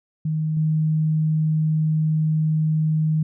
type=tone with level steps; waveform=sine; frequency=156.2 Hz; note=D#3; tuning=7 cents sharp; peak=-20 / -17 dBFS; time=0.25-3.23 s; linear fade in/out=5 ms; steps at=0.57 s; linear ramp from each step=2 ms; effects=none